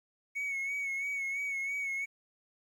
triangle tone with vibrato, 2217 Hz, C#7, in tune, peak -30 dBFS, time 0.35-2.06 s, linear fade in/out 20 ms, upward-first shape sine, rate 3 Hz, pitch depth 42 cents each way, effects tanh soft clip ceiling -26 dBFS + 11-bit

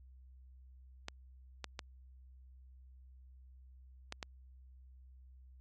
clicks, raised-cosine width 0.2 ms, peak -23 dBFS, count 5, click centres 1.084 / 1.643 / 1.792 / 4.124 / 4.228 s, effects added 64 Hz sine -55 dBFS peak until 5.6 s + AAC 32 kbps

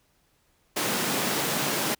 pink high-pass noise, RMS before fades -27 dBFS, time 0.76-1.95 s, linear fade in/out 10 ms, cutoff 160 Hz, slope 24 dB/octave, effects pink hiss -67 dBFS RMS until 1.99 s

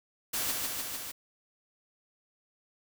white noise with echo, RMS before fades -32 dBFS, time 0.33-0.52 s, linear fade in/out 10 ms, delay 150 ms, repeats 4, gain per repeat -2 dB, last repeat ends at 1.12 s, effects none

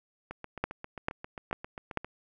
two click trains, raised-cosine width 0.5 ms, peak -24 / -13 dBFS, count 14 / 4, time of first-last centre 0.31-2.046 / 0.64-1.973 s, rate 7.49 / 2.25 Hz, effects none

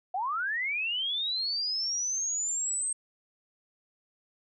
sine linear sweep, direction up, 698.5 to 8400 Hz, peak -28 dBFS, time 0.14-2.93 s, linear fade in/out 5 ms, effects none

